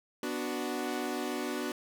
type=chord; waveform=sawtooth; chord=B minor; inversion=none; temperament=equal; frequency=246.9 / 293.7 / 370 Hz; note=B3 / D4 / F#4; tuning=0 / 0 / 0 cents; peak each=-33 dBFS; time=0.23-1.72 s; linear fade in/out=2 ms; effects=none